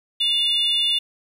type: tone pair together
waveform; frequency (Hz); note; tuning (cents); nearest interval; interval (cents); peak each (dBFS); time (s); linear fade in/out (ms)
sine; 2848 / 3527; F7 / A7; +33 / +3; major third; 370; -19 / -18; 0.2-0.99; 10
effects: tanh soft clip ceiling -14 dBFS + 8-bit